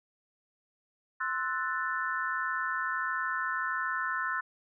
sine chord, F# half-diminished seventh, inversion second, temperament equal with one note detuned, 1046.5 / 1318.5 / 1480 / 1767.1 Hz, C6 / E6 / F#6 / A6, 0 / 0 / 0 / +7 cents, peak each -36 / -35 / -34 / -35 dBFS, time 1.2-4.41 s, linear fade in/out 10 ms, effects none

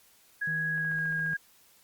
sine tone with pitch glide, 1661.2 to 1630.8 Hz, G#6 to G#6, 0 to -32 cents, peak -28 dBFS, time 0.41-1.37 s, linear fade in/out 10 ms, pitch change -32 cents, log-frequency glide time 0.72-1.09 s
triangle tone, 159.4 Hz, D#3, 42 cents sharp, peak -34 dBFS, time 0.47-1.34 s, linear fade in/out 5 ms
click train, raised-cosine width 0.5 ms, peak -34 dBFS, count 9, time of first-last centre 0.78-1.332 s, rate 14.5 Hz
effects white hiss -61 dBFS RMS until 1.83 s + Opus 48 kbps

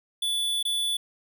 square tone with dropouts, 3460 Hz, A7, 30 cents flat, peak -25 dBFS, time 0.22-0.97 s, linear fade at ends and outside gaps 5 ms, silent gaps 0.628-0.651 s, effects none

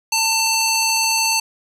square tone with band-pass filter, 893 Hz, A5, 25 cents sharp, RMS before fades -18 dBFS, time 0.12-1.4 s, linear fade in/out 5 ms, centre 5900 Hz, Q 0.99, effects none

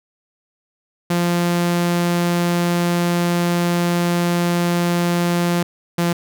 sawtooth tone pair in turn, 173.6 / 172 Hz, F3 / F3, -10 / -26 cents, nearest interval unison, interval 16 cents, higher first, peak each -12 dBFS, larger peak neither, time 1.1-5.63 / 5.98-6.13 s, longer first, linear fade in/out 5 ms, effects none

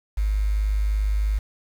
sine tone with quantisation, 51.5 Hz, G#1, 14 cents flat, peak -19 dBFS, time 0.17-1.39 s, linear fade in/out 10 ms, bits 7, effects none

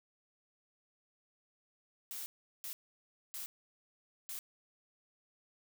blue noise bursts at uneven times, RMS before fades -43 dBFS, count 4, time 2.11-2.26 / 2.64-2.73 / 3.34-3.46 / 4.29-4.39 s, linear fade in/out 0 ms, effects none

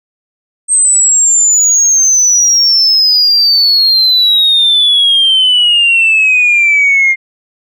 sine exponential sweep, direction down, 8372 to 2109 Hz, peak -4 dBFS, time 0.68-7.16 s, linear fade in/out 50 ms, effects tanh soft clip ceiling -2 dBFS

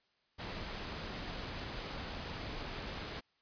pink noise, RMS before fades -42 dBFS, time 0.38-3.21 s, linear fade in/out 20 ms, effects white hiss -75 dBFS RMS until 3.41 s + resampled to 11025 Hz

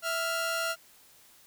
sawtooth tone pair together, 659.3 / 1398.2 Hz, E5 / F6, 0 / +2 cents, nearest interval octave + minor second, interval 1302 cents, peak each -29 / -27 dBFS, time 0.02-0.76 s, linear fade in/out 50 ms, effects white hiss -58 dBFS RMS until 1.46 s

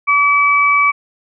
sine tone pair together, 1147 / 2294 Hz, D6 / D7, -41 / -41 cents, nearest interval octave, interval 1200 cents, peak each -12 dBFS, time 0.07-0.92 s, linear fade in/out 20 ms, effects none

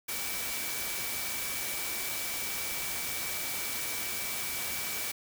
sine tone in noise, 2300 Hz, D7, 37 cents flat, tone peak -41 dBFS, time 0.08-5.12 s, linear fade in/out 10 ms, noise white, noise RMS -35 dBFS, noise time 0.08-5.12 s, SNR -9 dB, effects none

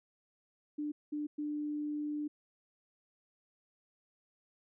sine tone bursts at uneven times, 297.3 Hz, D4, 21 cents sharp, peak -34 dBFS, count 3, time 0.78-0.92 / 1.12-1.27 / 1.38-2.28 s, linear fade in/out 10 ms, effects none

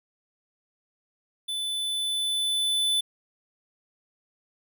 square tone with level ramp, 3500 Hz, A7, 10 cents flat, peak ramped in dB -29 to -22 dBFS, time 1.48-3.01 s, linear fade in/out 10 ms, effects none

